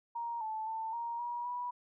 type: tone with pitch steps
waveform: sine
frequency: 937 / 874 / 890 / 937 / 958 / 977 Hz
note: A#5 / A5 / A5 / A#5 / A#5 / B5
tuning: +9 / -12 / +20 / +9 / +47 / -19 cents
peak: -35 dBFS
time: 0.15-1.71 s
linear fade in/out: 10 ms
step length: 260 ms
effects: none